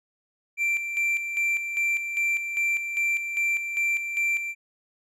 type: tone with tremolo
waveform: triangle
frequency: 2353 Hz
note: D7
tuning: 3 cents sharp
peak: -20 dBFS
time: 0.57-4.55 s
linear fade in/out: 50 ms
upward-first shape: square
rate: 2.5 Hz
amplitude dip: 55%
effects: resampled to 32000 Hz